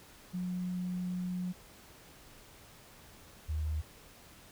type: tone pair in turn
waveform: sine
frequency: 180.7 / 77.12 Hz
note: F#3 / D#2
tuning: -41 / -15 cents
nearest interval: octave + minor third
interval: 1474 cents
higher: first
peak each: -33 / -31 dBFS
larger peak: second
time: 0.33-1.53 / 3.48-3.82 s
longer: first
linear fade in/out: 20 ms
effects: pink hiss -56 dBFS RMS until 4.51 s